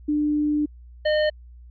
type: tone pair in turn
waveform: sine / square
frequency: 297.9 / 609.7 Hz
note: D4 / D#5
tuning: +25 / -35 cents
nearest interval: octave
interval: 1240 cents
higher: second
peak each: -19 dBFS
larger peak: neither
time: 0.08-0.66 / 1.05-1.3 s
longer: first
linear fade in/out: 10 ms
effects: added 60 Hz sine -42 dBFS peak until 1.7 s + resampled to 11025 Hz